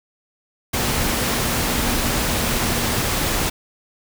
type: tone in noise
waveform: sine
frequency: 237.8 Hz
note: A#3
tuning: 35 cents sharp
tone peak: -30 dBFS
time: 0.77-2.95 s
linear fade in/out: 10 ms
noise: pink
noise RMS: -21 dBFS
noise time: 0.73-3.5 s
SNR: -12 dB
effects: none